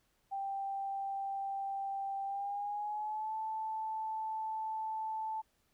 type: tone with pitch glide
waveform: sine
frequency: 786 to 877.2 Hz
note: G5 to A5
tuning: +4 to -6 cents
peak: -35 dBFS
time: 0.31-5.42 s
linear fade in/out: 20 ms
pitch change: +190 cents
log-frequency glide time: 2.24-3.36 s
effects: pink hiss -75 dBFS RMS until 5.73 s